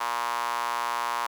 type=tone with high-pass filter; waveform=sawtooth; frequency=120 Hz; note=B2; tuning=49 cents flat; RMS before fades=-29 dBFS; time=0-1.27 s; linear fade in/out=10 ms; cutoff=1000 Hz; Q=4.5; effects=none